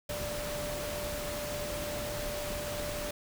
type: tone in noise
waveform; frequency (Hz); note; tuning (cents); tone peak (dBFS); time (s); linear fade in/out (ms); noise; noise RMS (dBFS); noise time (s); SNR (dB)
sine; 590; D5; +8; -37; 0.09-3.11; 5; pink; -38; 0.09-3.11; -2
effects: none